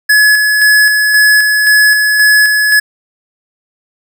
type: tone with tremolo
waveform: square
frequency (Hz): 1700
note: G#6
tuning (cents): +40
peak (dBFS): -5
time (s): 0.09-2.8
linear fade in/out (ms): 10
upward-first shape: square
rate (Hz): 1.9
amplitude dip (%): 35
effects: none